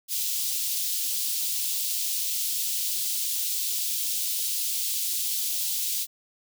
white high-pass noise, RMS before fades -28 dBFS, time 0.08-6.07 s, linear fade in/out 50 ms, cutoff 3200 Hz, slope 24 dB/octave, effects none

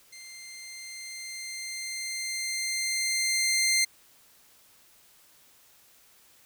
15% pulse tone with level ramp, 2093 Hz, C7, in tune, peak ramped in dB -38 to -15 dBFS, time 0.12-3.85 s, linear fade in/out 10 ms, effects white hiss -59 dBFS RMS until 6.45 s

